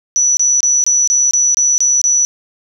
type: tone bursts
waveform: sine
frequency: 5920 Hz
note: F#8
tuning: in tune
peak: -9 dBFS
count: 9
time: 0.16-2.25 s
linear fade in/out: 0 ms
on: 210 ms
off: 25 ms
effects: none